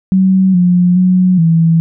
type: tone with pitch steps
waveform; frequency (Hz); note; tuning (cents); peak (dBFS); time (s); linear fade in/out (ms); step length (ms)
sine; 189.1 / 178.2 / 183.4 / 164.5; F#3 / F3 / F#3 / E3; +38 / +35 / -15 / -3; -6; 0.12-1.8; 0; 420
effects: none